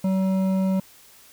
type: tone with hard clipping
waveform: sine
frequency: 190 Hz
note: F#3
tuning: 46 cents sharp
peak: -21 dBFS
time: 0.04-0.8 s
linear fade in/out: 5 ms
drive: 9 dB
effects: white hiss -51 dBFS RMS until 1.32 s